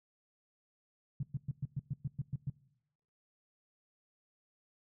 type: tone bursts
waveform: sine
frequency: 138.59 Hz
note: C#3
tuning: in tune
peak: -32 dBFS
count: 10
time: 1.2-2.5 s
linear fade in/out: 5 ms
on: 31 ms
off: 110 ms
effects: noise-tail reverb RT60 0.8 s tail -20 dB re dry